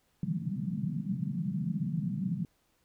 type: band-pass noise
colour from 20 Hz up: white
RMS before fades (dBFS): -33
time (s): 0.23-2.45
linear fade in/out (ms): 2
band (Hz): 140 to 200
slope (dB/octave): 48
effects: pink hiss -72 dBFS RMS until 2.84 s

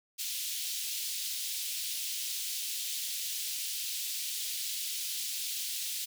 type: high-pass noise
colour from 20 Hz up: pink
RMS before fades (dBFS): -36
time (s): 0.18-6.06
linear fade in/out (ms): 20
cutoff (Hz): 3100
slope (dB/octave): 24
effects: none

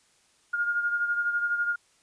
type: beating tone pair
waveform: sine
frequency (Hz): 1418 / 1430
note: F6 / F6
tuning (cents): +26 / +41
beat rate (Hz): 12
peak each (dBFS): -25 / -33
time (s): 0.53-1.76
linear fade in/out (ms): 10
effects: white hiss -64 dBFS RMS until 2.02 s + resampled to 22050 Hz

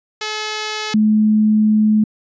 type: tone pair in turn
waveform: 5% pulse / sine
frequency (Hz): 428.8 / 214.4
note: A4 / A3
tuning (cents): -45 / -45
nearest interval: octave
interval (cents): 1200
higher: first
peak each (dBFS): -10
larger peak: neither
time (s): 0.21-0.94 / 0.94-2.04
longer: second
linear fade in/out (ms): 5
effects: resampled to 16000 Hz

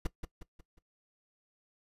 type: noise with echo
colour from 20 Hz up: brown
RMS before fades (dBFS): -30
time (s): 0.05-0.07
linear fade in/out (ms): 5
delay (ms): 180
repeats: 4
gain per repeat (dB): -7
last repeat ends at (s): 0.79
effects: noise-tail reverb RT60 0.1 s tail -18 dB re dry + resampled to 32000 Hz

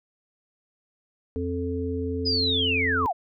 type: harmonic tone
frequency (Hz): 87.7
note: F2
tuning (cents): +8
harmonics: 1 / 3 / 5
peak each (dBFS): -30 / -30 / -30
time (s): 1.36-3.06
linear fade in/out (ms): 0
type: linear sweep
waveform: sine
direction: down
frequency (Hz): 5050 to 623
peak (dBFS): -22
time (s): 2.25-3.13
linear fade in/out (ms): 20
effects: none

